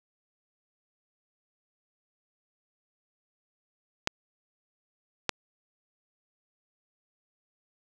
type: clicks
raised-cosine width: 0.2 ms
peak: -7 dBFS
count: 2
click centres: 4.074 / 5.293 s
effects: none